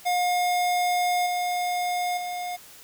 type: tone with level steps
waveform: square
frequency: 715 Hz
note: F5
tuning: 41 cents sharp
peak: -22 / -25 / -30 dBFS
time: 0.05-2.57 s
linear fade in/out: 20 ms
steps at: 1.26 / 2.17 s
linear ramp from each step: 5 ms
effects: white hiss -48 dBFS RMS until 2.83 s